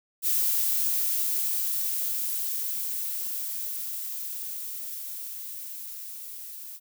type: noise with level ramp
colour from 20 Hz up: violet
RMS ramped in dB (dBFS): -24 to -41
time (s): 0.22-6.8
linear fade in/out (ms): 50
effects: none